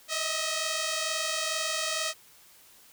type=tone pair together; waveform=5% pulse; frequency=622.3 / 644.5 Hz; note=D#5 / E5; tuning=0 / -39 cents; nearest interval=minor second; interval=61 cents; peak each=-20 dBFS; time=0.08-2.14 s; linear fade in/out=50 ms; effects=white hiss -56 dBFS RMS until 2.92 s